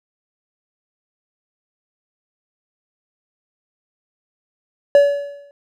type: tone with exponential decay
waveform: triangle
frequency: 570 Hz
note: C#5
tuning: 48 cents sharp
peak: -3 dBFS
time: 4.95-5.51 s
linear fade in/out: 1 ms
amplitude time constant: 120 ms
effects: none